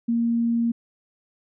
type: tone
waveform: sine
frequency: 233.1 Hz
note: A#3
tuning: in tune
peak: -19 dBFS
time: 0.08-0.72 s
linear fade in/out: 10 ms
effects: none